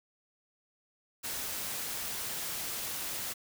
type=noise; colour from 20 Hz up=white; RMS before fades=-37 dBFS; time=1.23-3.34 s; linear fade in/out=20 ms; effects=none